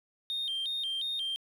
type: tone with vibrato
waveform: sine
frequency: 3418 Hz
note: G#7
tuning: 49 cents sharp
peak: -29 dBFS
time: 0.3-1.36 s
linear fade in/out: 0 ms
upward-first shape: square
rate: 2.8 Hz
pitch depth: 130 cents each way
effects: tanh soft clip ceiling -29 dBFS + 10-bit